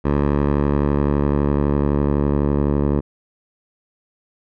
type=tone with low-pass filter sweep; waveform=10% pulse; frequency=71.9 Hz; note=D2; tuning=36 cents flat; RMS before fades=-18 dBFS; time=0.04-3.01 s; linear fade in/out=20 ms; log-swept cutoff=1300 to 730 Hz; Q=0.72; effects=none